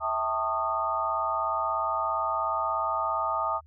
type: tone cluster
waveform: sine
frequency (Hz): 652 / 792 / 892 / 1113 / 1230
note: E5 / G5 / A5 / C#6 / D#6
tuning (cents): -19 / +18 / +23 / +7 / -20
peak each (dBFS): -33 / -36 / -31 / -37 / -28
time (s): 0-3.61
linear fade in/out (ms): 50
effects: added 77 Hz sine -52 dBFS peak until 3.66 s